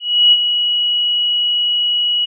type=tone with ADSR envelope; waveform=sine; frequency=2918 Hz; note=F#7; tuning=25 cents flat; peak=-5 dBFS; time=0-2.26 s; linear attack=320 ms; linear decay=43 ms; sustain=-8 dB; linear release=20 ms; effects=none